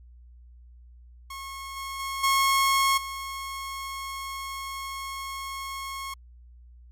sawtooth tone with level steps, 1089 Hz, C#6, 31 cents flat, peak -32 / -29 / -26 / -16 / -29 dBFS, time 1.3-6.14 s, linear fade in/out 5 ms, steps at 1.76 / 1.99 / 2.23 / 2.97 s, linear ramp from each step 10 ms, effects added 60 Hz sine -47 dBFS peak until 6.91 s + MP3 64 kbps

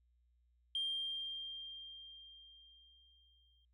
sine tone with exponential decay, 3189 Hz, G7, 29 cents sharp, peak -33 dBFS, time 0.75-3.65 s, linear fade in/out 2 ms, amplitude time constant 630 ms, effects tanh soft clip ceiling -31 dBFS + added 60 Hz sine -70 dBFS peak until 3.73 s

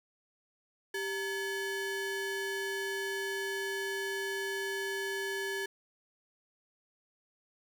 square ring-modulated tone, 658 Hz, E5, 3 cents flat, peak -31 dBFS, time 0.94-5.66 s, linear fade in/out 5 ms, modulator 1050 Hz, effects none

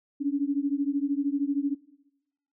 sine beating tone pair, 277.2 / 290.2 Hz, C#4 / D4, 0 / -21 cents, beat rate 13 Hz, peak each -27 dBFS, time 0.2-1.75 s, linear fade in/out 20 ms, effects noise-tail reverb RT60 0.9 s tail -20 dB re dry

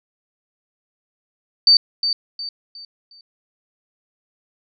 sine tone with echo, 4591 Hz, D8, 40 cents flat, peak -8 dBFS, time 1.67-1.77 s, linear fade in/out 2 ms, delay 360 ms, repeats 4, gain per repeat -9 dB, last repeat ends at 3.21 s, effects none

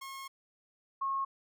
sawtooth / sine tone pair in turn, 1082 / 1086.6 Hz, C#6 / C#6, -42 / -35 cents, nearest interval unison, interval 7 cents, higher second, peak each -38 / -30 dBFS, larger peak second, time 0.01-0.28 / 1.01-1.25 s, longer first, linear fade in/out 10 ms, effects none

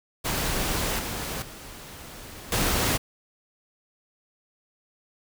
pink noise with level steps, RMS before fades -27 / -32 / -42 / -24 dBFS, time 0.24-2.98 s, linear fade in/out 20 ms, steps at 0.99 / 1.42 / 2.52 s, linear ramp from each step 2 ms, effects none

